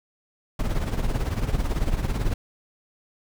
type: noise with tremolo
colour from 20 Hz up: brown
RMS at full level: -21 dBFS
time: 0.59-2.34 s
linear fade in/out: 5 ms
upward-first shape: triangle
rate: 18 Hz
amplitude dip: 75%
effects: none